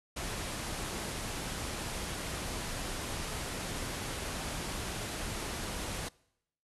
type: low-pass noise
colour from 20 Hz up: pink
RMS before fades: -38 dBFS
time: 0.16-6.09 s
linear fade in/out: 10 ms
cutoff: 12000 Hz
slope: 96 dB/octave
effects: noise-tail reverb RT60 0.8 s tail -24 dB re dry